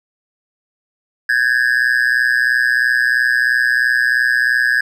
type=tone with amplitude modulation; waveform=triangle; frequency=1661.2 Hz; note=G#6; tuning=in tune; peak=-6 dBFS; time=1.29-4.81 s; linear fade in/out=5 ms; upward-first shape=sine; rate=123 Hz; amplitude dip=100%; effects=none